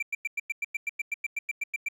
triangle tone bursts, 2349 Hz, D7, in tune, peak -25 dBFS, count 16, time 0-1.886 s, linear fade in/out 5 ms, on 26 ms, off 98 ms, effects none

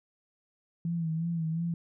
sine tone with vibrato, 164.81 Hz, E3, in tune, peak -28 dBFS, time 0.85-1.74 s, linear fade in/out 2 ms, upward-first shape sine, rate 2.8 Hz, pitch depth 58 cents each way, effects none

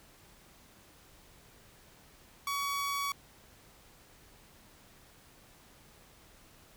sawtooth tone, 1128 Hz, C#6, 30 cents sharp, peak -28 dBFS, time 2.47-3.12 s, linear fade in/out 2 ms, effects pink hiss -59 dBFS RMS until 6.76 s

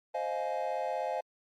triangle chord, F minor seventh, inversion second, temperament equal with one note detuned, 523.3 / 622.3 / 698.5 / 843.2 Hz, C5 / Eb5 / F5 / Ab5, 0 / 0 / 0 / +26 cents, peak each -34 dBFS, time 0.14-1.21 s, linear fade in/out 10 ms, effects tanh soft clip ceiling -19 dBFS + MP3 64 kbps

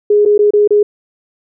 sine tone with dropouts, 415.3 Hz, G#4, in tune, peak -6 dBFS, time 0.1-0.83 s, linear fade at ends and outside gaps 5 ms, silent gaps 0.252-0.258 / 0.379-0.39 / 0.507-0.535 / 0.676-0.706 s, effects none

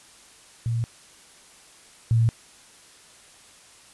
sine tone pair in turn, 116.1 / 114.44 Hz, A#2 / A#2, -7 / -31 cents, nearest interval unison, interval 24 cents, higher first, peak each -22 / -16 dBFS, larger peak second, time 0.66-0.84 / 2.11-2.29 s, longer neither, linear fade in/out 0 ms, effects white hiss -51 dBFS RMS until 3.93 s + resampled to 24000 Hz

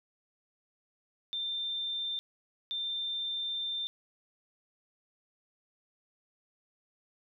sine tone bursts at uneven times, 3583 Hz, A7, 31 cents sharp, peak -32 dBFS, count 2, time 1.33-2.19 / 2.71-3.87 s, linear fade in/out 0 ms, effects none

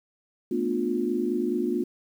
sine chord, B half-diminished seventh, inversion third, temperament just, 222.2 / 246.9 / 296.3 / 355.6 Hz, A3 / B3 / D4 / F4, +17 / 0 / +15 / +31 cents, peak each -31 / -29 / -31 / -27 dBFS, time 0.51-1.84 s, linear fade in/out 5 ms, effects 9-bit

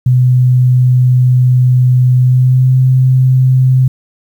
sine tone with pitch glide, 126.1 to 129.35 Hz, B2 to C3, +36 to -19 cents, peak -5 dBFS, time 0.06-3.88 s, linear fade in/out 5 ms, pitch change +45 cents, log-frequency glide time 2.17-2.76 s, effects 7-bit

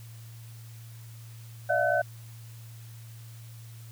sine tone cluster, 590 / 655 / 711 / 1516 Hz, D5 / E5 / F5 / F#6, +8 / -11 / +31 / +42 cents, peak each -28 dBFS, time 1.69-2.02 s, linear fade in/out 10 ms, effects added 114 Hz sine -43 dBFS peak until 3.91 s + white hiss -55 dBFS RMS until 3.91 s

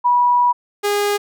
sine / sawtooth tone pair in turn, 975 / 409.9 Hz, B5 / G#4, -23 / -23 cents, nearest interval octave + minor third, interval 1500 cents, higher first, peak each -11 / -12 dBFS, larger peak first, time 0.04-0.53 / 0.83-1.18 s, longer first, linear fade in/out 20 ms, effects none

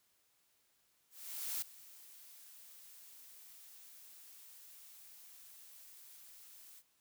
blue noise with ADSR envelope, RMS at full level -38 dBFS, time 1.1-6.83 s, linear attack 520 ms, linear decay 4 ms, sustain -19 dB, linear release 51 ms, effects white hiss -75 dBFS RMS until 7 s

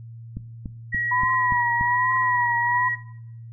click train, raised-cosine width 5 ms, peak -18 dBFS, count 6, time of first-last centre 0.37-1.811 s, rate 3.47 Hz
sine tone, 1909 Hz, A#6, 41 cents sharp, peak -22 dBFS, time 0.92-2.96 s, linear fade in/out 20 ms
sine tone with vibrato, 986 Hz, B5, 3 cents flat, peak -21 dBFS, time 1.11-2.89 s, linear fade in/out 10 ms, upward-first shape triangle, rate 1.2 Hz, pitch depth 83 cents each way
effects noise-tail reverb RT60 0.7 s tail -17 dB re dry + added 115 Hz sine -37 dBFS peak until 3.52 s

